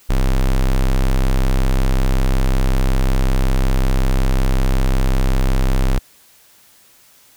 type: tone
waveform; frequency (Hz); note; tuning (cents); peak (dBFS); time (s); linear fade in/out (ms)
square; 32.7; C1; 0; -13; 0.09-5.99; 10
effects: white hiss -50 dBFS RMS until 7.36 s